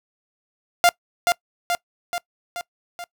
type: tone with echo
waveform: sawtooth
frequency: 698.5 Hz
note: F5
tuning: in tune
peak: -8 dBFS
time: 0.84-0.89 s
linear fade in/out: 0 ms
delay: 430 ms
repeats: 5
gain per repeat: -4 dB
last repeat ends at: 3.04 s
effects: noise-tail reverb RT60 0.1 s tail -23 dB re dry